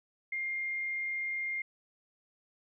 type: tone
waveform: sine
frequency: 2116 Hz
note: C7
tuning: 19 cents sharp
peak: -32 dBFS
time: 0.32-1.62 s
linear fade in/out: 5 ms
effects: none